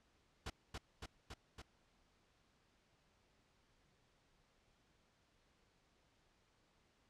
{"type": "noise with echo", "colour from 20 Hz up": "pink", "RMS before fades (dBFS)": -44, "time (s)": [0.46, 0.5], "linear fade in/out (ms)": 5, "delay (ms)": 280, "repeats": 4, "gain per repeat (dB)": -2, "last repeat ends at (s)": 1.62, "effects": ["pink hiss -75 dBFS RMS until 7.09 s", "low-pass 6000 Hz 12 dB/octave"]}